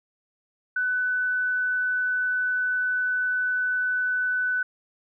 sine tone, 1498 Hz, F#6, 21 cents sharp, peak -22 dBFS, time 0.76-4.63 s, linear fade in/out 5 ms, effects none

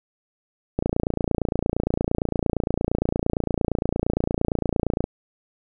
click train, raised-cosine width 2 ms, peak -8 dBFS, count 123, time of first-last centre 0.79-5.041 s, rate 28.7 Hz, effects none

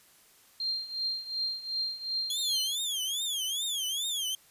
sine tone with tremolo, 4186 Hz, C8, in tune, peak -27 dBFS, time 0.6-2.75 s, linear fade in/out 2 ms, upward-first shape triangle, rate 2.7 Hz, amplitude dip 85%
sawtooth tone with vibrato, 3322 Hz, G#7, in tune, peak -27 dBFS, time 2.3-4.35 s, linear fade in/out 2 ms, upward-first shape triangle, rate 2.4 Hz, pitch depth 200 cents each way
effects white hiss -60 dBFS RMS until 4.5 s + resampled to 32000 Hz

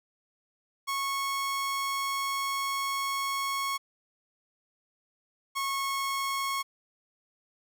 sawtooth tone pair in turn, 1100 / 1095 Hz, C#6 / C#6, -14 / -22 cents, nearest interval unison, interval 8 cents, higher first, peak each -25 dBFS, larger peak neither, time 0.87-3.78 / 5.55-6.63 s, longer first, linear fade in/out 20 ms, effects none

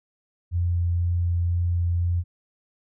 sine tone with vibrato, 86.8 Hz, F2, 10 cents flat, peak -20 dBFS, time 0.51-2.24 s, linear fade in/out 50 ms, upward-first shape sine, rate 2 Hz, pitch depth 8 cents each way, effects none

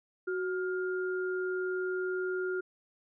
sine tone pair together, 370 / 1410.7 Hz, F#4 / F6, 0 / +17 cents, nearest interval octave + major seventh, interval 2317 cents, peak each -31 / -37 dBFS, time 0.27-2.61 s, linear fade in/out 10 ms, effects none

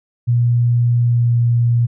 sine tone with pitch glide, 119.9 to 118.8 Hz, A#2 to A#2, +49 to +33 cents, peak -11 dBFS, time 0.27-1.87 s, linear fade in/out 20 ms, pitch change -16 cents, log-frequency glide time 0.99-1.38 s, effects none

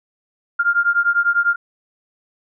sine beating tone pair, 1396.9 / 1406.9 Hz, F6 / F6, 0 / +12 cents, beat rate 10 Hz, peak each -17 dBFS, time 0.59-1.56 s, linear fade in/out 10 ms, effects none

